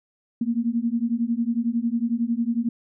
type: beating tone pair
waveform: sine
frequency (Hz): 228.3 / 239.3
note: A#3 / A#3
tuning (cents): -36 / +46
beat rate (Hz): 11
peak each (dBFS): -24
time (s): 0.41-2.69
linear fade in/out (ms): 5
effects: none